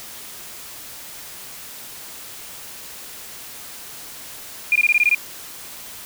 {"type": "tone bursts", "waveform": "sine", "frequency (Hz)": 2417, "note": "D7", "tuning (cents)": 49, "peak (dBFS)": -12, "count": 8, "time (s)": [4.72, 5.148], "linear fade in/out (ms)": 2, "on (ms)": 36, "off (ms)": 20, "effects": ["white hiss -37 dBFS RMS until 6.05 s"]}